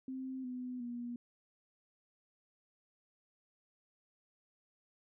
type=tone with pitch steps; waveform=sine; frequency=261.6 / 250.8 / 240.4 Hz; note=C4 / B3 / B3; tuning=0 / +27 / -46 cents; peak=-39 dBFS; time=0.08-1.16 s; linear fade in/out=2 ms; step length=360 ms; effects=none